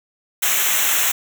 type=noise with comb filter; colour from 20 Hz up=white; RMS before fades=-18 dBFS; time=0.42-1.12 s; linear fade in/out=10 ms; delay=0.21 ms; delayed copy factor=-0.85; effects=none